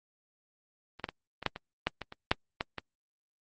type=clicks; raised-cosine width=0.3 ms; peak=-28 / -16 / -21 / -23 / -10 / -23 / -11 / -21 / -26 / -6 / -14 / -19 dBFS; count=12; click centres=0.997 / 1.042 / 1.089 / 1.427 / 1.463 / 1.561 / 1.87 / 2.017 / 2.124 / 2.315 / 2.609 / 2.783 s; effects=Opus 24 kbps